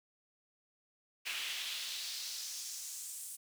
brown noise with high-pass filter sweep, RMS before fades -42 dBFS, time 1.25-3.37 s, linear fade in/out 20 ms, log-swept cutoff 2500 to 9200 Hz, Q 2, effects none

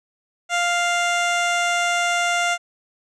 15% pulse tone, 698.5 Hz, F5, in tune, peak -12 dBFS, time 0.49-2.58 s, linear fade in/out 50 ms, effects resampled to 22050 Hz

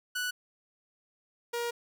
sawtooth tone pair in turn, 1480 / 473.6 Hz, F#6 / A#4, 0 / +27 cents, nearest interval octave + minor sixth, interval 1973 cents, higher first, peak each -27 dBFS, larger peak neither, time 0.15-0.31 / 1.53-1.71 s, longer second, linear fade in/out 10 ms, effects none

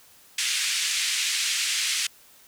pink band-pass noise, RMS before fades -26 dBFS, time 0.38-2.07 s, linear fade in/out 5 ms, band 2100 to 9000 Hz, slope 24 dB/octave, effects white hiss -54 dBFS RMS until 2.47 s

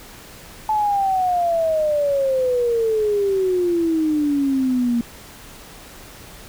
sine exponential sweep, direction down, 870 to 233.1 Hz, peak -16 dBFS, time 0.69-5.01 s, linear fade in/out 2 ms, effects pink hiss -41 dBFS RMS until 6.48 s

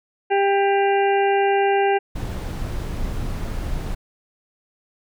harmonic tone, 396.8 Hz, G4, 21 cents sharp, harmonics 1 / 2 / 4 / 5 / 6 / 7, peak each -18 / -19 / -28 / -33 / -33 / -32 dBFS, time 0.3-1.99 s, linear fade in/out 20 ms
brown noise, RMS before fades -26 dBFS, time 2.15-3.95 s, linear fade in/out 10 ms
effects none

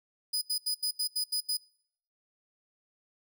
sawtooth tone bursts, 4978 Hz, D#8, in tune, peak -25 dBFS, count 8, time 0.33-1.572 s, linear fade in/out 10 ms, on 87 ms, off 78 ms, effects noise-tail reverb RT60 0.7 s tail -26 dB re dry

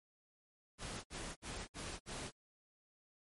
pink noise bursts, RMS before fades -45 dBFS, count 5, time 0.78-2.316 s, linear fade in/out 50 ms, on 260 ms, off 59 ms, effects MP3 48 kbps

